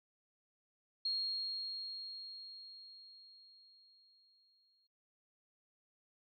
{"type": "tone with exponential decay", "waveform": "sine", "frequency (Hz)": 4264, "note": "C8", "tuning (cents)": 32, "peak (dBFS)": -32, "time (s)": [1.05, 4.87], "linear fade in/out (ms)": 5, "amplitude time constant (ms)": 830, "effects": ["noise-tail reverb RT60 0.1 s tail -20 dB re dry", "MP3 96 kbps"]}